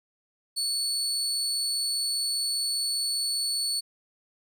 30% pulse tone, 4435 Hz, C#8, in tune, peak -23 dBFS, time 0.56-3.81 s, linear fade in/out 20 ms, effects none

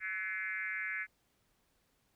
sine tone with frequency modulation, 1900 Hz, A#6, 33 cents sharp, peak -35 dBFS, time 0-1.07 s, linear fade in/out 50 ms, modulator 194 Hz, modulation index 2, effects pink hiss -75 dBFS RMS until 2.15 s

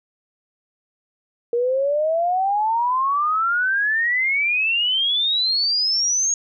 sine exponential sweep, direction up, 467.6 to 6645 Hz, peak -17 dBFS, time 1.53-6.34 s, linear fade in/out 2 ms, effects none

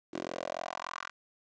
10% pulse tone with high-pass filter sweep, 43.49 Hz, F1, 6 cents flat, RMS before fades -39 dBFS, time 0.13-1.1 s, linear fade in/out 10 ms, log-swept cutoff 340 to 1400 Hz, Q 3.5, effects resampled to 16000 Hz + 10-bit

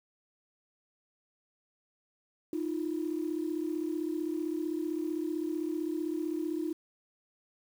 sine tone pair together, 311.1 / 346.7 Hz, D#4 / F4, 0 / -13 cents, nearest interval major second, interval 187 cents, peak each -32 / -34 dBFS, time 2.53-6.73 s, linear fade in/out 2 ms, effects tanh soft clip ceiling -23 dBFS + 9-bit

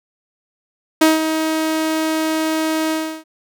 sawtooth tone with ADSR envelope, 316.7 Hz, D#4, 31 cents sharp, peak -4 dBFS, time 1.01-3.24 s, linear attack 7 ms, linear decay 170 ms, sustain -9 dB, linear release 330 ms, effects none

